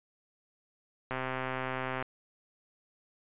click train, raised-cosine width 0.5 ms, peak -19 dBFS, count 120, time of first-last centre 1.11-2.025 s, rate 130 Hz, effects resampled to 8000 Hz

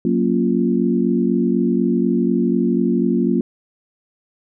sine chord, Gb major seventh, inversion none, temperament equal, 185 / 233.1 / 277.2 / 349.2 Hz, Gb3 / Bb3 / Db4 / F4, 0 / 0 / 0 / 0 cents, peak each -20 / -18 / -22 / -21 dBFS, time 0.05-3.41 s, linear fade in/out 2 ms, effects none

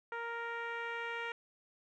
10% pulse tone with low-pass filter sweep, 466.2 Hz, A#4, in tune, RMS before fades -40 dBFS, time 0.12-1.32 s, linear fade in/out 2 ms, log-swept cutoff 1500 to 2400 Hz, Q 1.4, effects none

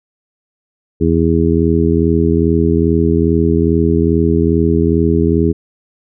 harmonic tone, 82.41 Hz, E2, in tune, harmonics 1 / 2 / 3 / 4 / 5, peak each -16 / -16 / -16 / -16 / -16 dBFS, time 1-5.53 s, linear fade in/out 20 ms, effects none

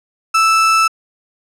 35% pulse tone, 1318.5 Hz, E6, in tune, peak -8 dBFS, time 0.34-0.88 s, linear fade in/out 10 ms, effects low-pass 9000 Hz 12 dB/octave

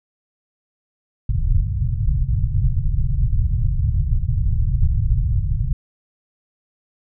pink low-pass noise, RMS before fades -18 dBFS, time 1.29-5.73 s, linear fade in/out 5 ms, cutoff 140 Hz, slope 48 dB/octave, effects none

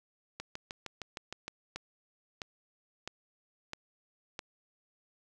two click trains, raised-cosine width 0.2 ms, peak -21 / -22 dBFS, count 5 / 8, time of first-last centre 1.76-4.392 / 0.4-1.48 s, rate 1.52 / 6.48 Hz, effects none

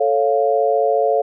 sine chord, A augmented, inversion none, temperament equal, 440 / 554.4 / 698.5 Hz, A4 / C#5 / E#5, 0 / 0 / 0 cents, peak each -18 dBFS, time 0-1.22 s, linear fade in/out 10 ms, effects none

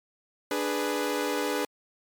sawtooth chord, G# diminished, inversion second, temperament equal with one note detuned, 295.2 / 415.3 / 493.9 Hz, D4 / G#4 / B4, +9 / 0 / 0 cents, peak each -27 dBFS, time 0.51-1.65 s, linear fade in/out 2 ms, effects MP3 96 kbps

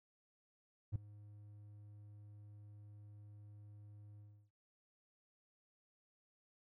triangle tone with ADSR envelope, 103.83 Hz, G#2, in tune, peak -29 dBFS, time 0.92-4.51 s, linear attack 36 ms, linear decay 5 ms, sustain -23 dB, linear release 320 ms, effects tanh soft clip ceiling -29 dBFS

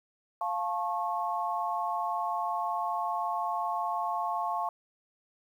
sine chord, F augmented, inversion none, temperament just, 698.5 / 873.1 / 1091.3 Hz, F5 / A5 / C#6, 0 / -14 / -27 cents, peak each -33 dBFS, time 0.41-4.69 s, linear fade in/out 2 ms, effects 10-bit

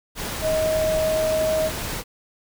sine tone in noise, 630 Hz, D#5, 21 cents sharp, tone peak -19 dBFS, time 0.41-1.71 s, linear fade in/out 50 ms, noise pink, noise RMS -29 dBFS, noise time 0.15-2.04 s, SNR +7 dB, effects none

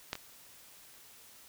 clicks, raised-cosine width 0.2 ms, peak -16 / -24 dBFS, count 2, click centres 0.131 / 0.154 s, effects white hiss -56 dBFS RMS until 1.48 s

